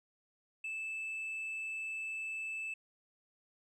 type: tone with tanh clipping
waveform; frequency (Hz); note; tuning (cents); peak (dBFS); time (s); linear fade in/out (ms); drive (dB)
sine; 2629; E7; -5; -38; 0.64-2.74; 5; 2
effects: none